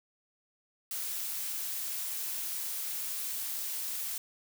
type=noise; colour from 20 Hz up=blue; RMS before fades=-36 dBFS; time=0.91-4.18 s; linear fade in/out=2 ms; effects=none